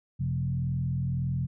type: tone with frequency modulation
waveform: sine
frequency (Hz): 131.5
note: C3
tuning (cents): +9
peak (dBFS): -26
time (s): 0.19-1.47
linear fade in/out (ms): 20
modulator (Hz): 41.8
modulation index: 0.91
effects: none